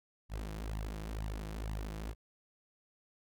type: tone with flanger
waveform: sawtooth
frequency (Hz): 53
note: G#1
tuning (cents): +36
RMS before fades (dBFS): -40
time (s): 0.29-2.15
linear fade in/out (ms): 50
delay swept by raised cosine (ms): 1 to 6.1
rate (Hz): 2.1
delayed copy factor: +0.9
effects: none